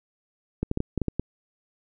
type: clicks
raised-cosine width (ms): 3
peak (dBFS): -12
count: 8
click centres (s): 0.63 / 0.714 / 0.774 / 0.804 / 0.977 / 1.017 / 1.083 / 1.196
effects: none